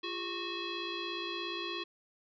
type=tone with frequency modulation; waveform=sine; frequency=1839 Hz; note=A#6; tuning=24 cents flat; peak=-35 dBFS; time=0.03-1.84 s; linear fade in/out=10 ms; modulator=747 Hz; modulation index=2.9; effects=none